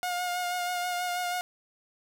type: tone with vibrato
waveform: sawtooth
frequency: 715 Hz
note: F5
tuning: 41 cents sharp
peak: -25 dBFS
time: 0.03-1.41 s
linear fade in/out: 0 ms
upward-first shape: sine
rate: 6.2 Hz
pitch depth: 23 cents each way
effects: none